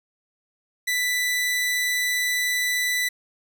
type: tone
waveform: sawtooth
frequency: 1983 Hz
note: B6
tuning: 7 cents sharp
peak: -18 dBFS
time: 0.87-3.09 s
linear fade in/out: 10 ms
effects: none